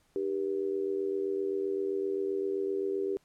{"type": "tone with amplitude modulation", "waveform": "sine", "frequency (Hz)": 392, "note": "G4", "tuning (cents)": 0, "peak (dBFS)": -25, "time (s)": [0.16, 3.17], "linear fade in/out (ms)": 0, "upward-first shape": "sine", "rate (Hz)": 87.7, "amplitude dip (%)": 80, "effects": ["pink hiss -69 dBFS RMS until 3.24 s", "low-pass 12000 Hz 12 dB/octave"]}